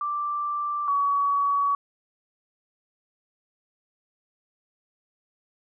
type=tone pair in turn; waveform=sine; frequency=1174.7 / 1131 Hz; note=D6 / C#6; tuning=0 / +34 cents; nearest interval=minor second; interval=66 cents; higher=first; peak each=-25 / -20 dBFS; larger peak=second; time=0.01-0.88 / 0.88-1.75 s; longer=neither; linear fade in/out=2 ms; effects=none